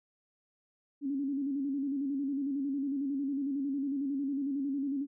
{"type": "tone with vibrato", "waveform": "sine", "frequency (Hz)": 277.2, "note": "C#4", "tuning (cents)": 0, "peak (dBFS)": -30, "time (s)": [1.01, 5.07], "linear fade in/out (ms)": 50, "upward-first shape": "square", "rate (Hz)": 11, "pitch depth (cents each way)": 59, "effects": []}